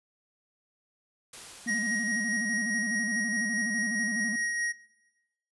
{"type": "noise with exponential decay", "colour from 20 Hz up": "white", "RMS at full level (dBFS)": -43, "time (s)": [1.33, 4.28], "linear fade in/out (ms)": 5, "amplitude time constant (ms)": 640}
{"type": "tone with vibrato", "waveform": "triangle", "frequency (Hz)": 220.3, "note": "A3", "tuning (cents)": 2, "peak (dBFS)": -31, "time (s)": [1.66, 4.36], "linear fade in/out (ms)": 5, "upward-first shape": "square", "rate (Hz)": 12, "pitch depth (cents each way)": 120}
{"type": "tone with tremolo", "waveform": "square", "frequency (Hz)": 1886, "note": "A#6", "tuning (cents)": 20, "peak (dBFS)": -27, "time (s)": [1.67, 4.73], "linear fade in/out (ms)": 20, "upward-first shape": "triangle", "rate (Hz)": 4.8, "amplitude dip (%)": 30}
{"effects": ["noise-tail reverb RT60 1.0 s tail -20 dB re dry", "resampled to 24000 Hz"]}